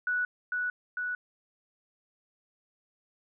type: tone with echo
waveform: sine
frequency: 1475 Hz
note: F#6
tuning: 6 cents flat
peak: -26 dBFS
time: 0.07-0.25 s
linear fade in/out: 2 ms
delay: 450 ms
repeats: 2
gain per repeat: -2 dB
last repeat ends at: 1.15 s
effects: none